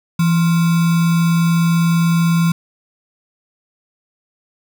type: tone with sample-and-hold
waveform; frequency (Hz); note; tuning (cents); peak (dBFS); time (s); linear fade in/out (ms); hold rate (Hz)
sine; 168; E3; +33; -11; 0.19-2.52; 5; 1225
effects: none